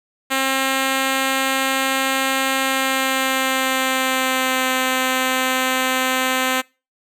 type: tone with pitch glide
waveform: 5% pulse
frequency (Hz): 267 to 258.7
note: C4 to C4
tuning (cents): +35 to -19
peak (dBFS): -6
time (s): 0.3-6.62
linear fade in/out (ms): 20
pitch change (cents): -54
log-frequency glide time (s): 2.59-4.7
effects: noise-tail reverb RT60 0.3 s tail -24 dB re dry